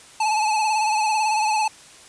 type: tone with vibrato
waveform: square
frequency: 862 Hz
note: A5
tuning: 36 cents flat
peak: -19 dBFS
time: 0.2-1.68 s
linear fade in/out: 5 ms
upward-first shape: sine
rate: 18 Hz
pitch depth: 48 cents each way
effects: white hiss -46 dBFS RMS until 2.08 s + resampled to 22050 Hz